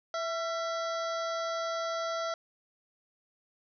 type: harmonic tone with a mistuned harmonic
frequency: 660 Hz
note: E5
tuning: 2 cents sharp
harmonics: 1 / 2 / 3 / 5 / 6 / 7 / 8 / 9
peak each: -33 / -35 / -45 / -47 / -48 / -48 / -51 / -49 dBFS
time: 0.14-2.34 s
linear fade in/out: 2 ms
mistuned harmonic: 2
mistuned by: +46 cents
effects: none